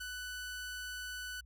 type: tone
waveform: sawtooth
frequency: 1492 Hz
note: F#6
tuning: 14 cents sharp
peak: -37 dBFS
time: 0-1.41 s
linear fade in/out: 10 ms
effects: added 60 Hz sine -54 dBFS peak until 1.45 s